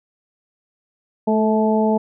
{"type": "harmonic tone with a mistuned harmonic", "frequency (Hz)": 216.8, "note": "A3", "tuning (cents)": -25, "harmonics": [1, 2, 3, 4], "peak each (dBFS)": [-17, -20, -22, -23], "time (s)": [1.27, 1.98], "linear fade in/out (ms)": 10, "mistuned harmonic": 2, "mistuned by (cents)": 17, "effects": []}